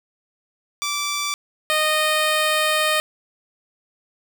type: tone pair in turn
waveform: 10% pulse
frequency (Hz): 1165 / 617.1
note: D6 / D#5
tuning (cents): -14 / -14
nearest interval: major seventh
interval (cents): 1100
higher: first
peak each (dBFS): -14 / -9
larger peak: second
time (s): 0.82-1.34 / 1.7-3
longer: second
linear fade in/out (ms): 0
effects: none